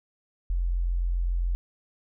sine tone, 43.65 Hz, F1, in tune, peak -23 dBFS, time 0.5-1.55 s, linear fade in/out 0 ms, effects none

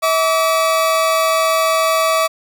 40% pulse tone pair together, 645 / 1149.3 Hz, E5 / D6, -38 / -38 cents, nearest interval minor seventh, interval 1000 cents, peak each -15 dBFS, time 0.02-2.28 s, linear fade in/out 20 ms, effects none

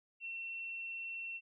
sine tone, 2709 Hz, E7, 47 cents sharp, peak -40 dBFS, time 0.2-1.41 s, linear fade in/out 50 ms, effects none

